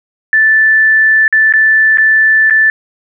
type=tone with dropouts; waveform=sine; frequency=1758 Hz; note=A6; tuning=2 cents flat; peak=-5 dBFS; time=0.33-2.7 s; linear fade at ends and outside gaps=1 ms; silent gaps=1.279-1.326 / 1.525-1.537 / 1.973-1.983 / 2.499-2.507 s; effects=none